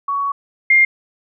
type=tone pair in turn; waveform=sine; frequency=1121 / 2116 Hz; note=C#6 / C7; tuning=+19 / +19 cents; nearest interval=major seventh; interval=1100 cents; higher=second; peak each=-17 / -8 dBFS; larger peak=second; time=0.08-0.32 / 0.7-0.85 s; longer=first; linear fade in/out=5 ms; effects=none